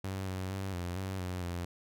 sawtooth tone with pitch steps, 95.9 / 93.6 / 96.6 / 88.2 / 95.4 / 90.7 / 87.3 Hz, G2 / F#2 / G2 / F2 / G2 / F#2 / F2, -37 / +20 / -25 / +18 / -47 / -34 / 0 cents, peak -31 dBFS, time 0.04-1.65 s, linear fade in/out 5 ms, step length 230 ms, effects none

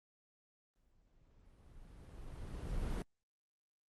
brown noise with exponential growth, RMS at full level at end -35 dBFS, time 0.76-3.02 s, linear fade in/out 0 ms, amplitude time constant 490 ms, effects Opus 24 kbps

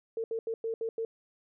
sine tone bursts at uneven times, 452.1 Hz, A4, 47 cents sharp, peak -30 dBFS, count 6, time 0.17-0.24 / 0.31-0.39 / 0.47-0.54 / 0.64-0.74 / 0.81-0.89 / 0.98-1.05 s, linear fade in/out 2 ms, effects none

